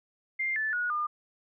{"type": "tone with pitch steps", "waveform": "sine", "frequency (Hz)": [2104, 1748.9, 1453.8, 1208.4], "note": ["C7", "A6", "F#6", "D6"], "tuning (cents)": [9, -11, -31, 49], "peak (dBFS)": -27, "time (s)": [0.39, 1.07], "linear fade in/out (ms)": 10, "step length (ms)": 170, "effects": []}